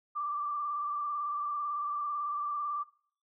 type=tone with vibrato; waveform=sine; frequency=1174.7 Hz; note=D6; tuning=in tune; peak=-31 dBFS; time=0.15-2.84 s; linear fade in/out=20 ms; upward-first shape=square; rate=18 Hz; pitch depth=26 cents each way; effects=noise-tail reverb RT60 0.5 s tail -21 dB re dry